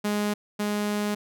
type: tone pair in turn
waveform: sawtooth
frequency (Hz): 207.7 / 207.7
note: G#3 / G#3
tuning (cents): 0 / 0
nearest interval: unison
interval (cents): 0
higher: neither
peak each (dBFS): -20 / -21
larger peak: first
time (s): 0.04-0.34 / 0.59-1.15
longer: second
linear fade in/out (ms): 10
effects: none